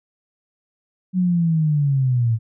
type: linear sweep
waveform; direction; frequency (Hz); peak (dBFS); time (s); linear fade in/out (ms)
sine; down; 186.4 to 110; -15; 1.13-2.39; 50
effects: none